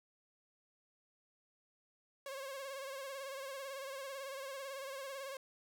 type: tone with vibrato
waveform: sawtooth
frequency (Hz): 543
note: C#5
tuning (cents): -36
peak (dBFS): -39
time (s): 2.26-5.37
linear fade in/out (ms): 2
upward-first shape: sine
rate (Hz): 18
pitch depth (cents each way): 60
effects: none